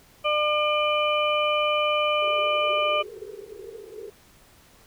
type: harmonic tone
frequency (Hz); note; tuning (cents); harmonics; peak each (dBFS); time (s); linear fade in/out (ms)
600; D5; +37; 1 / 2 / 4 / 5; -24 / -25 / -28 / -29; 0.24-3.03; 20
type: band-pass noise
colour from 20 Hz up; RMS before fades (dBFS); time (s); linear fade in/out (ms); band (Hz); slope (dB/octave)
pink; -40; 2.22-4.1; 2; 380 to 460; 96
effects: pink hiss -55 dBFS RMS until 4.86 s